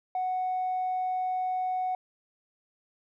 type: tone with tanh clipping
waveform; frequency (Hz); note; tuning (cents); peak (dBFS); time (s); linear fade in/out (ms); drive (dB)
triangle; 740; F#5; 0; -27; 0.15-1.95; 2; 5
effects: none